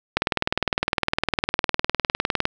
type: click train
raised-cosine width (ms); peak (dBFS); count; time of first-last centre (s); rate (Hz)
0.3; -3; 46; 0.17-2.454; 19.7
effects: none